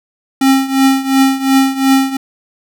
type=tone with tremolo; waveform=square; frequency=268.4 Hz; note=C4; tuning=44 cents sharp; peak=-6 dBFS; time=0.41-2.17 s; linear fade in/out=5 ms; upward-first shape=triangle; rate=2.8 Hz; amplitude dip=85%; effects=none